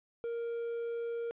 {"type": "tone", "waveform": "triangle", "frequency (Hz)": 467, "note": "A#4", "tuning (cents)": 3, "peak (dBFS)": -32, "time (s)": [0.24, 1.31], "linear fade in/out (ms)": 0, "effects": ["resampled to 8000 Hz", "12-bit"]}